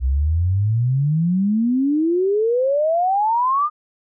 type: exponential sweep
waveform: sine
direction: up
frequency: 61.7 to 1235 Hz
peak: -15 dBFS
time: 0-3.7 s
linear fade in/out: 50 ms
effects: none